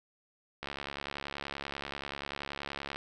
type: click train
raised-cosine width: 0.3 ms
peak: -21 dBFS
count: 165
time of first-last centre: 0.63-2.96 s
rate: 70.4 Hz
effects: none